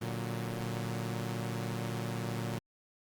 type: chord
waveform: sawtooth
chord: Bb augmented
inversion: none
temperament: equal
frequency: 116.54 / 146.83 / 185 Hz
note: Bb2 / D3 / F#3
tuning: 0 / 0 / 0 cents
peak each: -32 / -38 / -36 dBFS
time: 0.01-2.59 s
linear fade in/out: 10 ms
effects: Opus 32 kbps